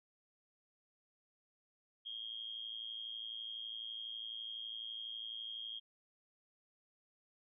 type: tone with amplitude modulation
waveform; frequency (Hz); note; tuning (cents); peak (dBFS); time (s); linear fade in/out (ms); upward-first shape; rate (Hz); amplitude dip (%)
sine; 3245; G#7; -41; -39; 2.05-5.8; 20; sine; 112; 75
effects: none